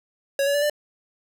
square tone with pitch steps, 554.4 / 566.7 / 579.3 / 592.1 Hz, C#5 / C#5 / D5 / D5, 0 / +38 / -24 / +14 cents, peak -20 dBFS, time 0.39-0.698 s, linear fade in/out 2 ms, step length 77 ms, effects none

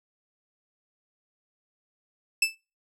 sawtooth tone with exponential decay, 2637 Hz, E7, in tune, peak -13 dBFS, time 2.42-2.55 s, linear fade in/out 5 ms, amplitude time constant 27 ms, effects noise-tail reverb RT60 0.3 s tail -23 dB re dry + low-pass 12000 Hz 12 dB/octave

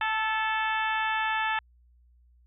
harmonic tone with a mistuned harmonic, 440 Hz, A4, in tune, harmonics 2 / 3 / 4 / 5 / 6 / 7 / 8, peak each -29 / -33 / -30 / -38 / -35 / -41 / -42 dBFS, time 0.01-1.59 s, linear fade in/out 2 ms, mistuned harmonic 4, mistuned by -23 cents, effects added 60 Hz sine -57 dBFS peak until 2.46 s

